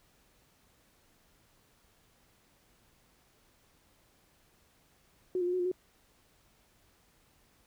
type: tone with pitch steps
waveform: sine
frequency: 366.7 / 352 / 357.9 / 367 / 354.5 / 366.9 Hz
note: F#4 / F4 / F4 / F#4 / F4 / F#4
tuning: -15 / +14 / +42 / -14 / +26 / -15 cents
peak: -28 dBFS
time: 5.35-5.716 s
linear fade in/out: 2 ms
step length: 61 ms
effects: pink hiss -67 dBFS RMS until 7.66 s